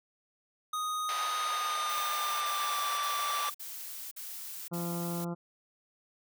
square tone with pitch glide, 1244.5 to 1167.9 Hz, D#6 to D6, 0 to -10 cents, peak -32 dBFS, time 0.73-3.5 s, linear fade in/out 5 ms, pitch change -110 cents, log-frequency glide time 1.33-2.86 s
pink band-pass noise, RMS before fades -39 dBFS, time 1.09-3.49 s, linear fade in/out 0 ms, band 680 to 5400 Hz, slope 24 dB/octave
blue noise bursts, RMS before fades -42 dBFS, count 6, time 1.89-5.25 s, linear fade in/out 10 ms, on 520 ms, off 48 ms
harmonic tone, 172 Hz, F3, 26 cents flat, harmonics 1 / 2 / 3 / 4 / 5 / 6 / 7 / 8, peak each -34 / -40 / -44 / -46 / -48 / -50 / -51 / -52 dBFS, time 4.71-5.35 s, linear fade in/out 20 ms
effects none

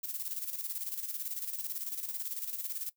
violet noise with tremolo, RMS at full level -36 dBFS, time 0.03-2.9 s, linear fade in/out 10 ms, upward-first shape square, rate 18 Hz, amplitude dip 60%, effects noise-tail reverb RT60 0.1 s tail -19 dB re dry

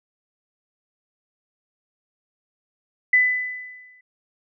sine tone with exponential decay, 2000 Hz, B6, 21 cents sharp, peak -11 dBFS, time 3.13-4.01 s, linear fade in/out 5 ms, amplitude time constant 190 ms, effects none

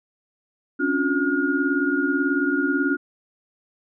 sine tone cluster, 269.9 / 288.2 / 358.3 / 1429 Hz, C#4 / D4 / F4 / F6, -46 / -33 / +44 / +39 cents, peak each -25 / -23 / -27 / -24 dBFS, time 0.79-2.97 s, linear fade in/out 20 ms, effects none

